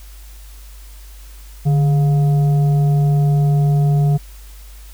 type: tone with frequency modulation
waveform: sine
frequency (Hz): 146.83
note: D3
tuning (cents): 0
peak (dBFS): -11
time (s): 1.65-4.18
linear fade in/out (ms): 20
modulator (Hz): 559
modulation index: 0.25
effects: added 50 Hz sine -35 dBFS peak until 4.93 s + white hiss -46 dBFS RMS until 4.93 s